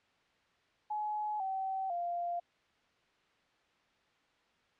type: tone with pitch steps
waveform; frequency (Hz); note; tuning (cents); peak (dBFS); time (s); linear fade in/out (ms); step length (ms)
sine; 846 / 766.9 / 695.2; G#5 / G5 / F5; +32 / -38 / -8; -33; 0.9-2.4; 10; 500
effects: white hiss -70 dBFS RMS until 4.79 s + low-pass 3000 Hz 12 dB/octave